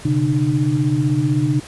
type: tone cluster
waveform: sine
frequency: 128 / 143.8 / 302.6 Hz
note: C3 / D3 / D#4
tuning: -38 / -36 / -48 cents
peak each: -19 dBFS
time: 0.05-1.6 s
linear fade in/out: 5 ms
effects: pink hiss -38 dBFS RMS until 1.67 s + resampled to 24000 Hz